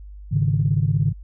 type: chord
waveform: sine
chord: Ab suspended fourth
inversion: none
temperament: equal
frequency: 103.83 / 138.59 / 155.56 Hz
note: Ab2 / Db3 / Eb3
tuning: 0 / 0 / 0 cents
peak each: -21 / -20 / -21 dBFS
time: 0.31-1.13 s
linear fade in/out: 20 ms
effects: tanh soft clip ceiling -7 dBFS + added 50 Hz sine -36 dBFS peak until 1.23 s